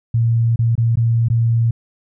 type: tone with dropouts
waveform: sine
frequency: 115.7 Hz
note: A#2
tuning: 13 cents flat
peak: -12 dBFS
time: 0.14-1.71 s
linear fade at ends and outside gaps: 5 ms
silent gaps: 0.56-0.59 / 0.754-0.778 / 0.957-0.971 / 1.285-1.3 s
effects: none